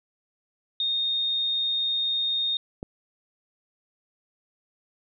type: tone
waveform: sine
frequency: 3688 Hz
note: A#7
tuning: 19 cents flat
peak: -23 dBFS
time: 0.8-2.57 s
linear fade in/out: 2 ms
type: click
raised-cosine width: 2 ms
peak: -20 dBFS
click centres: 2.829 s
effects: none